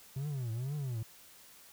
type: tone with vibrato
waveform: triangle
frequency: 129.2 Hz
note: C3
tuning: 21 cents flat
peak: -32 dBFS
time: 0.16-1.03 s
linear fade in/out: 5 ms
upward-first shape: triangle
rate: 2.1 Hz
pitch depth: 290 cents each way
effects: white hiss -57 dBFS RMS until 1.72 s